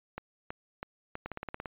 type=two click trains; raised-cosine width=0.5 ms; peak=-22 / -22 dBFS; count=8 / 4; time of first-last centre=1.26-1.658 / 0.18-1.154 s; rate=17.6 / 3.08 Hz; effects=resampled to 8000 Hz